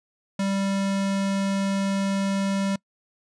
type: tone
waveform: square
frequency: 196 Hz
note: G3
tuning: in tune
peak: -23 dBFS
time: 0.39-2.76 s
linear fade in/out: 5 ms
effects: noise-tail reverb RT60 0.1 s tail -25 dB re dry + resampled to 22050 Hz